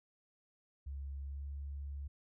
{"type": "tone with pitch glide", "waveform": "sine", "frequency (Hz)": [69.3, 70.47], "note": ["C#2", "C#2"], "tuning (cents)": [0, 29], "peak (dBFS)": -40, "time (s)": [0.86, 2.08], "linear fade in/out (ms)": 10, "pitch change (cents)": 29, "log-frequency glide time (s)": [1.26, 1.45], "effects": []}